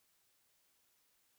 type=silence; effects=white hiss -75 dBFS RMS until 1.38 s